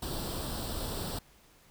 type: noise with comb filter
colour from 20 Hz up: pink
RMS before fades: -36 dBFS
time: 0.02-1.19 s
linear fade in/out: 5 ms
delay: 0.23 ms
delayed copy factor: +0.7
effects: pink hiss -61 dBFS RMS until 1.7 s